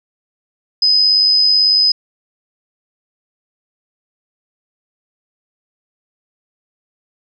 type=tone with amplitude modulation; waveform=sine; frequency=5030 Hz; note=D#8; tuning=18 cents sharp; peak=-7 dBFS; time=0.82-1.92 s; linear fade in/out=5 ms; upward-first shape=sine; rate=98.1 Hz; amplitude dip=40%; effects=none